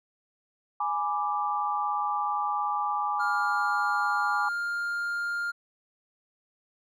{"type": "chord", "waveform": "sine", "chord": "G# diminished", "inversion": "none", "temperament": "equal", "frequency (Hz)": [830.6, 987.8, 1174.7], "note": ["G#5", "B5", "D6"], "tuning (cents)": [0, 0, 0], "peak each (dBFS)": [-29, -34, -29], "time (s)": [0.8, 4.49], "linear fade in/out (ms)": 5}
{"type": "tone", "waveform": "triangle", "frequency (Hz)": 1404, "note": "F6", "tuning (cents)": 9, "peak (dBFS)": -26, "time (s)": [3.19, 5.52], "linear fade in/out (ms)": 20}
{"effects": []}